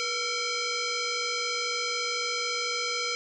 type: tone with frequency modulation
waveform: sine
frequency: 1395 Hz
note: F6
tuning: 2 cents flat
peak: -27 dBFS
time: 0-3.15 s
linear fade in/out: 0 ms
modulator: 912 Hz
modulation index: 5
effects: none